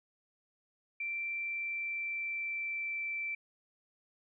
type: tone with pitch glide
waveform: sine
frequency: 2349 to 2334 Hz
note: D7 to D7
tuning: 0 to -11 cents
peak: -34 dBFS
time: 1-3.35 s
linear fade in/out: 5 ms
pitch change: -11 cents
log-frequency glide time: 1.32-3.02 s
effects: none